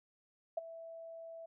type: tone with ADSR envelope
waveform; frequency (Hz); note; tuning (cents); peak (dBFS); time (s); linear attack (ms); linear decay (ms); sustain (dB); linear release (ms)
sine; 659.3; E5; 0; -30; 0.57-1.46; 7; 18; -16; 7
effects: none